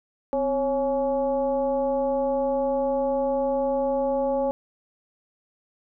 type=tone with frequency modulation; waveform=sine; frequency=550 Hz; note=C#5; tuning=14 cents flat; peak=-21 dBFS; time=0.33-4.51 s; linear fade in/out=0 ms; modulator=291 Hz; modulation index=0.81; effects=none